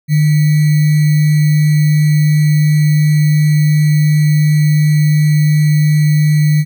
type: tone with sample-and-hold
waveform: sine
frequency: 151.4 Hz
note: D#3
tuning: 47 cents flat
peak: -7 dBFS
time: 0.08-6.65 s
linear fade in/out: 50 ms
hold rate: 2100 Hz
effects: none